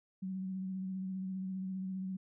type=tone with vibrato; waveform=sine; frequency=188.6 Hz; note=F#3; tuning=33 cents sharp; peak=-36 dBFS; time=0.22-2.17 s; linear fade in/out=10 ms; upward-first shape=sine; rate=15 Hz; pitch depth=25 cents each way; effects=none